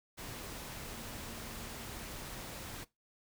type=tone in noise; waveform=sine; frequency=228.9 Hz; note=A#3; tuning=31 cents flat; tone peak=-53 dBFS; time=0.93-2.19 s; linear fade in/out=20 ms; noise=pink; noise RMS=-45 dBFS; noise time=0.17-2.85 s; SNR=-11 dB; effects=noise-tail reverb RT60 0.2 s tail -20 dB re dry